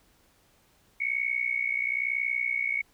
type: tone with amplitude modulation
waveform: sine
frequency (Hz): 2217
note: C#7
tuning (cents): 0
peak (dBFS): -22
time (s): 1-2.82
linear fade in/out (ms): 10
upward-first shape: sine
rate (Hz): 61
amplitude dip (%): 85
effects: pink hiss -64 dBFS RMS until 2.93 s